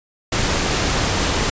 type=noise; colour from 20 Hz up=pink; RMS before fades=-19 dBFS; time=0.32-1.5 s; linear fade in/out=5 ms; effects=resampled to 16000 Hz